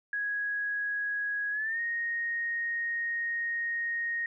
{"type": "tone with pitch glide", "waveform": "sine", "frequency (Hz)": [1661.2, 1864.6], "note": ["G#6", "A#6"], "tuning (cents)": [0, 0], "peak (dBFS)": -29, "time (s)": [0.13, 4.26], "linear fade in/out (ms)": 2, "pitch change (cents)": 200, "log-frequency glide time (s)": [1.51, 1.8], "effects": []}